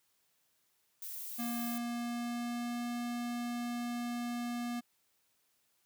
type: noise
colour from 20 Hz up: violet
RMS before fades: -43 dBFS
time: 1.02-1.78 s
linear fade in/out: 2 ms
type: tone with pitch glide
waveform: square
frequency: 237 to 239.8 Hz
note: A#3 to A#3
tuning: +29 to +49 cents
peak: -36 dBFS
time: 1.38-4.81 s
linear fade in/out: 20 ms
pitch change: +20 cents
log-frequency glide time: 1.61-2.87 s
effects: white hiss -75 dBFS RMS until 5.85 s + high-pass 60 Hz 12 dB/octave